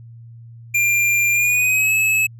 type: tone with pitch glide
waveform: square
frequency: 2388 to 2589 Hz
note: D7 to E7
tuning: +28 to -32 cents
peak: -15 dBFS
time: 0.74-2.27 s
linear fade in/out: 10 ms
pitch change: +140 cents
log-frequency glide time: 1.32-1.93 s
effects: added 116 Hz sine -37 dBFS peak until 2.39 s